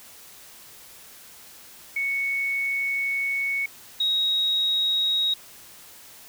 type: tone pair in turn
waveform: sine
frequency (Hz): 2217 / 3788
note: C#7 / A#7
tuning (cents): 0 / +27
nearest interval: major sixth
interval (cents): 927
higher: second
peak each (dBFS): -23 / -20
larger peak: second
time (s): 1.96-3.66 / 4-5.34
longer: first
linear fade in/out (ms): 5
effects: white hiss -47 dBFS RMS until 6.28 s